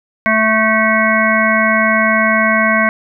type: harmonic tone with a mistuned harmonic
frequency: 220 Hz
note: A3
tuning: in tune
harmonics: 1 / 3 / 5 / 7 / 9 / 10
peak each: -17 / -17 / -17 / -17 / -17 / -17 dBFS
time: 0.26-2.89 s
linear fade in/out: 0 ms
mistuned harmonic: 9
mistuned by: -39 cents
effects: none